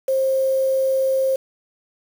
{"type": "tone with quantisation", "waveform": "sine", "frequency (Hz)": 531, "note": "C5", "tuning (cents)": 25, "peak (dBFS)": -16, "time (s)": [0.08, 1.36], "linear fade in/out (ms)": 5, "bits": 6, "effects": []}